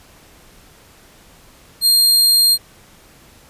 sawtooth tone with amplitude modulation, 4200 Hz, C8, 6 cents sharp, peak -6 dBFS, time 1.81-2.58 s, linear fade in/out 50 ms, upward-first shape sine, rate 80.7 Hz, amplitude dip 25%, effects pink hiss -47 dBFS RMS until 3.49 s + resampled to 32000 Hz

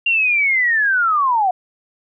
sine linear sweep, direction down, 2794 to 708 Hz, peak -13 dBFS, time 0.06-1.51 s, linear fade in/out 5 ms, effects none

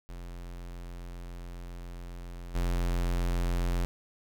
square tone with level steps, 43.65 Hz, F1, in tune, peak -40 / -27 dBFS, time 0.09-3.85 s, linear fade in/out 0 ms, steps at 2.54 s, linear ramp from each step 20 ms, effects none

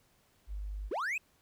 sine tone, 50.5 Hz, G#1, 48 cents flat, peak -36 dBFS, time 0.47-0.91 s, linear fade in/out 50 ms
triangle linear sweep, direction up, 287.7 to 2637 Hz, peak -30 dBFS, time 0.91-1.18 s, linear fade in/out 5 ms
effects pink hiss -69 dBFS RMS until 1.41 s

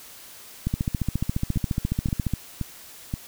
two click trains, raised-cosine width 5 ms, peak -11 / -14 dBFS, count 25 / 4, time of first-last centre 0.67-2.337 / 1.56-3.139 s, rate 14.4 / 1.9 Hz, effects white hiss -45 dBFS RMS until 3.27 s

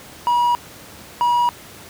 triangle tone pair in turn, 963 / 963 Hz, B5 / B5, -44 / -44 cents, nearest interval unison, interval 0 cents, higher neither, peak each -12 dBFS, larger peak neither, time 0.27-0.55 / 1.21-1.49 s, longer neither, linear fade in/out 0 ms, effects pink hiss -40 dBFS RMS until 1.89 s + high-pass 80 Hz 12 dB/octave

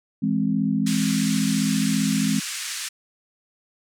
sine chord, E augmented, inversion none, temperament equal with one note detuned, 164.81 / 207.7 / 262.7 Hz, E3 / G#3 / B#3, 0 / 0 / +7 cents, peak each -26 / -22 / -24 dBFS, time 0.22-2.4 s, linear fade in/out 10 ms
white band-pass noise, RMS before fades -31 dBFS, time 0.86-2.89 s, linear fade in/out 10 ms, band 1400 to 9100 Hz, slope 24 dB/octave
effects none

